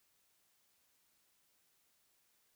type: silence
effects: white hiss -75 dBFS RMS until 2.55 s